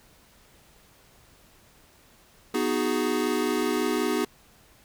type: chord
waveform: square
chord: G# minor seventh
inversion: first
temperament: equal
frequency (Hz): 246.9 / 311.1 / 370 / 415.3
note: B3 / D#4 / F#4 / G#4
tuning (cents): 0 / 0 / 0 / 0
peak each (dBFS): -30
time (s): 2.54-4.25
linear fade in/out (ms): 5
effects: pink hiss -57 dBFS RMS until 4.84 s